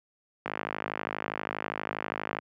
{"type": "click train", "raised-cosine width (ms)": 0.5, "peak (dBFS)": -15, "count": 102, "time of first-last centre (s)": [0.46, 2.387], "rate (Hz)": 52.4, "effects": ["high-pass 150 Hz 12 dB/octave"]}